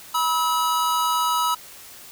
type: tone pair together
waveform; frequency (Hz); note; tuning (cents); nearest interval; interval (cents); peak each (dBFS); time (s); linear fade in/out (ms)
square; 973 / 1290.6; B5 / E6; -26 / -37; perfect fourth; 489; -23; 0.14-1.55; 10
effects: white hiss -43 dBFS RMS until 2.11 s